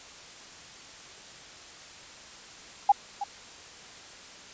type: tone with echo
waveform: sine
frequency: 810 Hz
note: G#5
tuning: 43 cents flat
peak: -14 dBFS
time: 2.89-2.92 s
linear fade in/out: 5 ms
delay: 320 ms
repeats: 1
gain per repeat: -14 dB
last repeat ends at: 3.24 s
effects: white hiss -47 dBFS RMS until 4.53 s + resampled to 16000 Hz